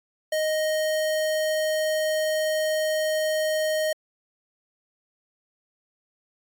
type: tone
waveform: square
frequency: 622.3 Hz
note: D#5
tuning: in tune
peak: -23 dBFS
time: 0.32-3.93 s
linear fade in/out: 5 ms
effects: AAC 64 kbps

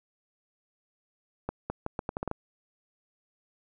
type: accelerating click train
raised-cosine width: 1 ms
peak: -17 dBFS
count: 9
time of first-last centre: 1.49-2.314 s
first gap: 210 ms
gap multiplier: 0.78
effects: none

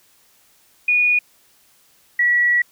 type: tone pair in turn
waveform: sine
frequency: 2456 / 1935 Hz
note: D#7 / B6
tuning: -23 / -36 cents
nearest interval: major third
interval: 413 cents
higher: first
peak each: -13 dBFS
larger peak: neither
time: 0.88-1.19 / 2.19-2.62 s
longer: second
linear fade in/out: 5 ms
effects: white hiss -56 dBFS RMS until 2.71 s

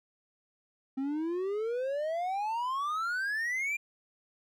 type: exponential sweep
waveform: triangle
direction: up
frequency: 261.6 to 2415 Hz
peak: -28 dBFS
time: 0.97-3.77 s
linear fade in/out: 10 ms
effects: none

